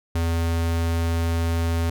square tone, 83.4 Hz, E2, 21 cents sharp, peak -21 dBFS, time 0.15-1.9 s, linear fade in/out 5 ms, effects none

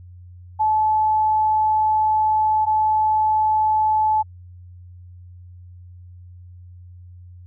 sine tone pair in turn, 864 / 864 Hz, A5 / A5, -32 / -32 cents, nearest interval unison, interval 0 cents, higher neither, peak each -15 dBFS, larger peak neither, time 0.59-2.66 / 2.66-4.23 s, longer first, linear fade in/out 20 ms, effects added 89 Hz sine -39 dBFS peak until 7.46 s

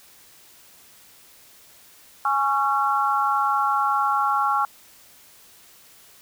sine chord, Db major, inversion second, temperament equal with one note detuned, 830.6 / 1108.7 / 1364.2 Hz, Ab5 / Db6 / F6, 0 / 0 / -41 cents, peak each -23 dBFS, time 2.25-4.65 s, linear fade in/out 2 ms, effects white hiss -51 dBFS RMS until 6.21 s

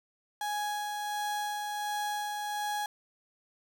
35% pulse tone with tremolo, 832 Hz, G#5, 3 cents sharp, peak -29 dBFS, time 0.41-2.86 s, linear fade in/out 2 ms, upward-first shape sine, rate 1.4 Hz, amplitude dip 30%, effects none

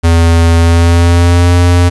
square tone with pitch glide, 83.6 to 87.91 Hz, E2 to F2, +25 to +12 cents, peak -5 dBFS, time 0.03-1.9 s, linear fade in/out 20 ms, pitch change +87 cents, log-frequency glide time 0.57-1.54 s, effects resampled to 24000 Hz + 7-bit

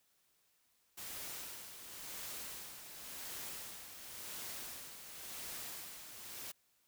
white noise with tremolo, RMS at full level -45 dBFS, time 0.97-6.52 s, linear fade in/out 10 ms, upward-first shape sine, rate 0.93 Hz, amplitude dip 55%, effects white hiss -75 dBFS RMS until 6.87 s

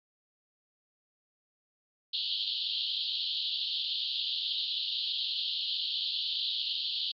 pink band-pass noise, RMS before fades -33 dBFS, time 2.13-7.12 s, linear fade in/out 10 ms, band 3000 to 4500 Hz, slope 96 dB/octave, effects MP3 48 kbps

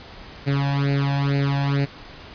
sawtooth tone with flanger, 140 Hz, C#3, 18 cents sharp, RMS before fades -21 dBFS, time 0.46-1.86 s, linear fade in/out 20 ms, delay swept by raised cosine 0.44 to 1.21 ms, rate 2.2 Hz, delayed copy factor +0.95, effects pink hiss -41 dBFS RMS until 2.34 s + resampled to 11025 Hz

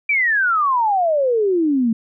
sine exponential sweep, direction down, 2376 to 218.3 Hz, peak -14 dBFS, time 0.09-1.93 s, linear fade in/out 5 ms, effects none

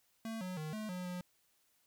square tone with pitch steps, 224.5 / 183.4 / 154.8 / 215.4 / 181.2 / 179.5 Hz, A3 / F#3 / D#3 / A3 / F#3 / F3, +35 / -15 / -9 / -37 / -36 / +48 cents, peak -40 dBFS, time 0.25-1.21 s, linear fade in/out 2 ms, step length 160 ms, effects white hiss -74 dBFS RMS until 1.86 s

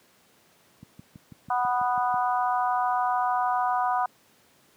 click train, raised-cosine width 5 ms, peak -27 dBFS, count 9, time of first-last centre 0.83-2.141 s, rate 6.1 Hz
harmonic tone, 246.9 Hz, B3, in tune, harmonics 3 / 4 / 5 / 6, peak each -25 / -27 / -30 / -36 dBFS, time 1.5-4.06 s, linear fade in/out 5 ms
effects pink hiss -60 dBFS RMS until 4.76 s + high-pass 150 Hz 12 dB/octave

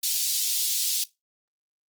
pink high-pass noise, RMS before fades -26 dBFS, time 0.03-1.04 s, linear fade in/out 5 ms, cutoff 3800 Hz, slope 24 dB/octave, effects noise-tail reverb RT60 0.2 s tail -20 dB re dry + Opus 24 kbps

